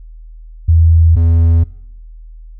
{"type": "tone pair in turn", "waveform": ["sine", "triangle"], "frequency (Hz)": [82.3, 83.11], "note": ["E2", "E2"], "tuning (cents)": [-2, 15], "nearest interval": "unison", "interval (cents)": 17, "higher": "second", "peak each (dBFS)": -5, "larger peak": "neither", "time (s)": [[0.68, 1.16], [1.16, 1.64]], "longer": "neither", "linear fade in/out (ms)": 10, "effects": ["noise-tail reverb RT60 0.9 s tail -22 dB re dry", "added 40 Hz sine -31 dBFS peak until 2.59 s"]}